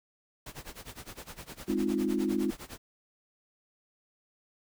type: noise with tremolo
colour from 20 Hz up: pink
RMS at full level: -42 dBFS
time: 0.46-2.78 s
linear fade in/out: 5 ms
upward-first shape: sine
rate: 9.8 Hz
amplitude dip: 90%
type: chord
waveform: sine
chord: F minor seventh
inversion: first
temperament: equal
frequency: 207.7 / 261.6 / 311.1 / 349.2 Hz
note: Ab3 / C4 / Eb4 / F4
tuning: 0 / 0 / 0 / 0 cents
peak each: -32 dBFS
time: 1.68-2.51 s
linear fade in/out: 5 ms
effects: none